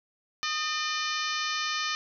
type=harmonic tone with a mistuned harmonic; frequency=603 Hz; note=D5; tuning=46 cents sharp; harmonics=2 / 3 / 4 / 5 / 6 / 7 / 8 / 9 / 10; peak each=-33 / -35 / -36 / -37 / -38 / -38 / -39 / -40 / -40 dBFS; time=0.43-1.95 s; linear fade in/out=0 ms; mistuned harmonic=2; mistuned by=+46 cents; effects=none